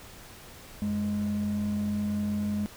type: tone pair together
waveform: triangle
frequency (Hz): 92.52 / 207.7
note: F#2 / G#3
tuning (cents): 0 / 0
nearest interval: octave + major second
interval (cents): 1400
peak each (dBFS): -33 / -24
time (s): 0.82-2.66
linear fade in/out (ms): 0
effects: tanh soft clip ceiling -21 dBFS + pink hiss -48 dBFS RMS until 2.76 s